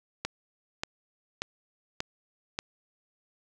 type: click train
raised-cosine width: 0.2 ms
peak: -13 dBFS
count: 5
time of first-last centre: 0.25-2.589 s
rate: 1.71 Hz
effects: none